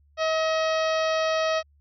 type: harmonic tone with a mistuned harmonic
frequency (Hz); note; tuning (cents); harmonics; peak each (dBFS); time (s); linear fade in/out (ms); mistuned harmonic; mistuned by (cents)
638; D#5; +43; 1 / 2 / 3 / 4 / 5 / 6 / 7 / 8 / 9; -23 / -29 / -33 / -35 / -37 / -39 / -40 / -41 / -42; 0.17-1.63; 50; 3; -19
effects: added 72 Hz sine -57 dBFS peak until 1.8 s